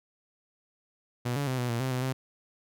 sawtooth tone with pitch steps, 122.3 / 142.4 / 129.2 / 123.1 / 117.3 / 130.8 / 126.8 / 131 Hz, B2 / C#3 / C3 / B2 / A#2 / C3 / B2 / C3, -16 / +47 / -21 / -5 / +11 / 0 / +46 / +2 cents, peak -24 dBFS, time 1.25-2.13 s, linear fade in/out 10 ms, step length 110 ms, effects none

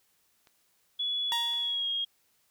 clicks, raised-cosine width 0.2 ms, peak -39 / -34 dBFS, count 2, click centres 0.472 / 1.536 s
sine tone with pitch glide, 3400 to 3261 Hz, G#7 to G#7, +40 to -32 cents, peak -28 dBFS, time 0.99-2.05 s, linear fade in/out 10 ms, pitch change -72 cents, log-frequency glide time 1.55-1.88 s
sawtooth tone with exponential decay, 937 Hz, A#5, 9 cents sharp, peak -25 dBFS, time 1.32-1.92 s, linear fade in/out 0 ms, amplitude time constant 130 ms
effects white hiss -70 dBFS RMS until 2.5 s

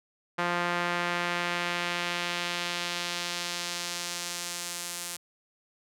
sawtooth tone with band-pass filter sweep, 174.61 Hz, F3, in tune, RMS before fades -32 dBFS, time 0.38-5.17 s, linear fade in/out 10 ms, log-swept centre 1400 to 9100 Hz, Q 0.98, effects none

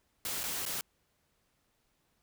white noise with dropouts, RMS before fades -36 dBFS, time 0.25-0.81 s, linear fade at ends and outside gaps 1 ms, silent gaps 0.433-0.438 / 0.653-0.662 s, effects pink hiss -75 dBFS RMS until 2.22 s

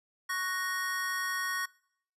square chord, F# major, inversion second, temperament equal, 1108.7 / 1480 / 1864.7 Hz, C#6 / F#6 / A#6, 0 / 0 / 0 cents, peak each -37 / -39 / -34 dBFS, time 0.29-1.66 s, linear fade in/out 10 ms, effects noise-tail reverb RT60 0.7 s tail -24 dB re dry + resampled to 32000 Hz

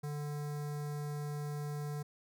square tone with notch filter, 147.2 Hz, D3, 4 cents sharp, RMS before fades -39 dBFS, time 0.03-2.03 s, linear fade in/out 10 ms, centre 2900 Hz, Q 0.85, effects none

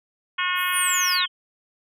harmonic tone, 362.1 Hz, F#4, 37 cents flat, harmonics 3 / 4 / 5 / 6 / 7 / 8 / 9, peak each -27 / -28 / -29 / -30 / -30 / -31 / -32 dBFS, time 0.38-1.26 s, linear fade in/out 10 ms
pink high-pass noise, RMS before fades -32 dBFS, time 0.55-1.2 s, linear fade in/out 50 ms, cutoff 11000 Hz, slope 48 dB/octave
sine linear sweep, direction down, 9956 to 3000 Hz, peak -22 dBFS, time 0.72-1.28 s, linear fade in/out 50 ms
effects resampled to 32000 Hz

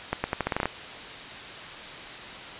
accelerating click train, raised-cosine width 0.5 ms, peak -10 dBFS, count 10, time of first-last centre 0.13-0.656 s, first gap 110 ms, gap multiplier 0.83, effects white hiss -39 dBFS RMS until 2.59 s + resampled to 8000 Hz

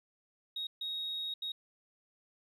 sine tone bursts at uneven times, 3765 Hz, A#7, 16 cents sharp, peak -34 dBFS, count 3, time 0.56-0.67 / 0.81-1.34 / 1.42-1.52 s, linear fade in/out 5 ms, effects tanh soft clip ceiling -31 dBFS + 12-bit

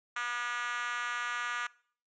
5% pulse tone with high-pass filter, 241.4 Hz, B3, 39 cents flat, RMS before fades -35 dBFS, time 0.16-1.67 s, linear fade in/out 5 ms, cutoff 1300 Hz, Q 3.3, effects noise-tail reverb RT60 0.5 s tail -22 dB re dry + resampled to 16000 Hz

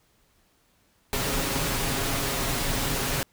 pink noise with comb filter, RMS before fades -27 dBFS, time 1.13-3.23 s, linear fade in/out 0 ms, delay 7.3 ms, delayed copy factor +0.5, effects pink hiss -65 dBFS RMS until 3.32 s

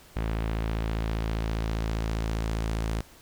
sawtooth tone with low-pass filter sweep, 55 Hz, A1, in tune, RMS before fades -29 dBFS, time 0.16-3.01 s, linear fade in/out 5 ms, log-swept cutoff 2700 to 9600 Hz, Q 0.92, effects pink hiss -53 dBFS RMS until 3.21 s

